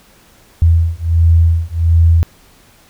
sine beating tone pair, 82.41 / 83.81 Hz, E2 / E2, 0 / +29 cents, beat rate 1.4 Hz, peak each -11 dBFS, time 0.62-2.23 s, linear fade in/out 0 ms, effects pink hiss -47 dBFS RMS until 2.89 s

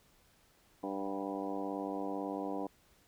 harmonic tone with a mistuned harmonic, 98 Hz, G2, in tune, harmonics 2 / 3 / 4 / 5 / 6 / 7 / 8 / 9 / 10, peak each -46 / -39 / -45 / -43 / -46 / -45 / -45 / -52 / -47 dBFS, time 0.83-2.67 s, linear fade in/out 5 ms, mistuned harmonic 7, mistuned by +34 cents, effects pink hiss -67 dBFS RMS until 3.07 s

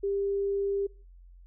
sine tone, 398 Hz, G4, 26 cents sharp, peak -26 dBFS, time 0.03-0.87 s, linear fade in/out 10 ms, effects noise-tail reverb RT60 0.4 s tail -24 dB re dry + added 44 Hz sine -49 dBFS peak until 1.46 s

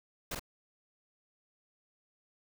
pink noise with echo, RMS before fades -37 dBFS, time 0.31-0.35 s, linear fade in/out 5 ms, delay 45 ms, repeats 1, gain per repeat -3 dB, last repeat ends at 0.395 s, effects none

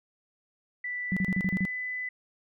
sine tone with pitch glide, 1975.5 to 2002 Hz, B6 to B6, 0 to +23 cents, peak -31 dBFS, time 0.84-2.09 s, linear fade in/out 5 ms, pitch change +23 cents, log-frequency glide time 1.04-1.57 s
sine tone bursts, 187.7 Hz, F#3, 25 cents sharp, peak -24 dBFS, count 7, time 1.12-1.652 s, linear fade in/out 0 ms, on 46 ms, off 35 ms
effects none

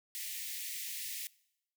white high-pass noise, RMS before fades -41 dBFS, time 0.15-1.27 s, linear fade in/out 0 ms, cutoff 1800 Hz, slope 96 dB/octave, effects noise-tail reverb RT60 0.8 s tail -22 dB re dry

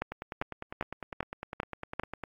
two click trains, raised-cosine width 0.5 ms, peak -22 / -15 dBFS, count 22 / 6, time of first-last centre 0.12-2.237 / 0.02-1.996 s, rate 9.92 / 2.53 Hz, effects AAC 64 kbps

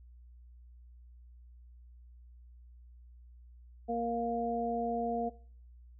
harmonic tone, 233.7 Hz, A#3, 5 cents sharp, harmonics 1 / 2 / 3, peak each -36 / -35 / -34 dBFS, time 3.88-5.3 s, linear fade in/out 20 ms, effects noise-tail reverb RT60 0.5 s tail -20 dB re dry + added 60 Hz sine -52 dBFS peak until 5.99 s

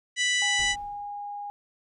harmonic tone, 987.8 Hz, B5, in tune, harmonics 2 / 3 / 4 / 5 / 6 / 7 / 8 / 9, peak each -25 / -28 / -33 / -42 / -33 / -35 / -39 / -40 dBFS, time 0.16-0.76 s, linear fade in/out 50 ms
sine tone, 818 Hz, G#5, 26 cents flat, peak -33 dBFS, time 0.42-1.5 s, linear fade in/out 0 ms
brown noise with exponential decay, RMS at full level -37 dBFS, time 0.59-1.28 s, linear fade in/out 1 ms, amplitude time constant 150 ms
effects none

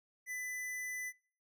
square tone, 2000 Hz, B6, 21 cents sharp, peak -39 dBFS, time 0.26-1.13 s, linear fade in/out 50 ms, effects noise-tail reverb RT60 0.5 s tail -25 dB re dry

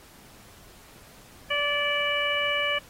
harmonic tone with a mistuned harmonic, 580 Hz, D5, 22 cents flat, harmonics 1 / 2 / 3 / 4 / 5, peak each -30 / -32 / -31 / -28 / -29 dBFS, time 1.5-2.79 s, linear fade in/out 10 ms, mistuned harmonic 5, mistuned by +24 cents, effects pink hiss -52 dBFS RMS until 2.89 s + AAC 48 kbps

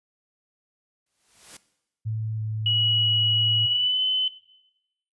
white noise with exponential growth, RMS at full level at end -40 dBFS, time 1.06-1.57 s, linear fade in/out 5 ms, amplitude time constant 110 ms
sine tone with vibrato, 109.3 Hz, A2, 11 cents flat, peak -25 dBFS, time 2.05-3.67 s, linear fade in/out 20 ms, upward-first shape square, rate 1.5 Hz, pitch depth 8 cents each way
sine tone with pitch glide, 2918 to 3033 Hz, F#7 to F#7, -25 to +42 cents, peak -20 dBFS, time 2.66-4.28 s, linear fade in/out 2 ms, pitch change +67 cents, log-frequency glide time 3.65-4.01 s
effects noise-tail reverb RT60 0.9 s tail -17 dB re dry + resampled to 24000 Hz

